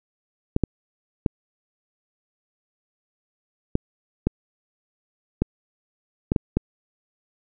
clicks, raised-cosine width 3 ms, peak -6 dBFS, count 9, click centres 0.564 / 0.637 / 1.262 / 3.754 / 4.27 / 5.42 / 6.319 / 6.362 / 6.57 s, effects none

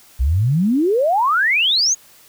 sine exponential sweep, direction up, 58.27 to 6800 Hz, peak -13 dBFS, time 0.19-1.95 s, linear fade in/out 20 ms, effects white hiss -48 dBFS RMS until 2.28 s

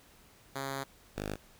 5% pulse tone pair in turn, 136.5 / 51.13 Hz, C#3 / G#1, -26 / -26 cents, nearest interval octave + perfect fourth, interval 1700 cents, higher first, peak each -24 dBFS, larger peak neither, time 0.55-0.84 / 1.16-1.36 s, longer first, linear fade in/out 10 ms, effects pink hiss -60 dBFS RMS until 1.59 s

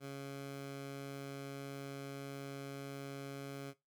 15% pulse tone, 138.59 Hz, C#3, in tune, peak -37 dBFS, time 0-3.74 s, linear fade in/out 50 ms, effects noise-tail reverb RT60 0.2 s tail -17 dB re dry

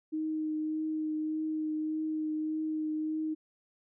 sine tone with vibrato, 311.1 Hz, D#4, in tune, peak -30 dBFS, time 0.12-3.35 s, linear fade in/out 20 ms, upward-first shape triangle, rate 1.7 Hz, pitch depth 15 cents each way, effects none

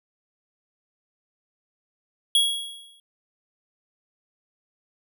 square tone with exponential decay, 3322 Hz, G#7, in tune, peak -15 dBFS, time 2.35-3 s, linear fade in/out 2 ms, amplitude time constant 140 ms, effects none

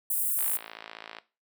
white high-pass noise, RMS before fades -28 dBFS, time 0.1-0.57 s, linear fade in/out 5 ms, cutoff 8600 Hz, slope 48 dB/octave
click train, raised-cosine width 0.3 ms, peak -23 dBFS, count 45, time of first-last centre 0.39-1.186 s, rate 55.3 Hz
effects noise-tail reverb RT60 0.3 s tail -17 dB re dry + high-pass 400 Hz 12 dB/octave

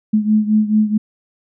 sine beating tone pair, 212.8 / 217.4 Hz, G#3 / A3, +42 / -21 cents, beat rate 4.6 Hz, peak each -13 / -17 dBFS, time 0.13-0.98 s, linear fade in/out 10 ms, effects none

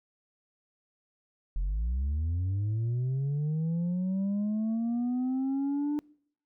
sine linear sweep, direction up, 40.74 to 297.8 Hz, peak -24 dBFS, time 1.56-5.99 s, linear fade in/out 0 ms, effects noise-tail reverb RT60 0.6 s tail -26 dB re dry + tanh soft clip ceiling -26 dBFS

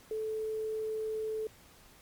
sine tone with quantisation, 436.4 Hz, A4, 14 cents flat, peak -32 dBFS, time 0.11-1.47 s, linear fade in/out 2 ms, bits 10, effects pink hiss -58 dBFS RMS until 2.01 s + MP3 96 kbps

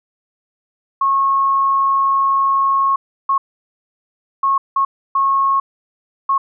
sine tone bursts at uneven times, 1092 Hz, C#6, 26 cents flat, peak -12 dBFS, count 6, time 1.01-2.96 / 3.29-3.38 / 4.43-4.58 / 4.76-4.85 / 5.15-5.6 / 6.29-6.38 s, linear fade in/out 5 ms, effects none

